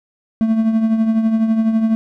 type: tone with tremolo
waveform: triangle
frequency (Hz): 222.7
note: A3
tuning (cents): +21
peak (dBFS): -8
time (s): 0.41-1.95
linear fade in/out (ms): 0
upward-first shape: triangle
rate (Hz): 12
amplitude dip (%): 60
effects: none